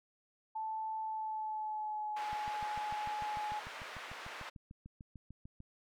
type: tone with pitch glide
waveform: sine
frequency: 877 to 844.2 Hz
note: A5 to G#5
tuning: -6 to +28 cents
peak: -36 dBFS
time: 0.55-3.6 s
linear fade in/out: 10 ms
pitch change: -66 cents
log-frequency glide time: 1.01-2.26 s
type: band-pass noise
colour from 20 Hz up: white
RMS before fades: -47 dBFS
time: 2.16-4.5 s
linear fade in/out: 10 ms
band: 630 to 2000 Hz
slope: 12 dB/octave
type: click train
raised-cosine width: 5 ms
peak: -38 dBFS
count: 23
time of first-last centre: 2.33-5.604 s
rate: 6.72 Hz
effects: none